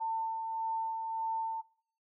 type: tone with tremolo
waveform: sine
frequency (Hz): 897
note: A5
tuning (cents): +33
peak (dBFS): -30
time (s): 0-1.62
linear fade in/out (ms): 20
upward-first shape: sine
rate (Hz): 1.7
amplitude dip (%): 35
effects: noise-tail reverb RT60 0.5 s tail -20 dB re dry